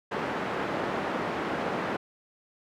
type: band-pass noise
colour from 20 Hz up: pink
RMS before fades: -31 dBFS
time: 0.11-1.97 s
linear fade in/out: 10 ms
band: 250 to 1600 Hz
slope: 12 dB/octave
effects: none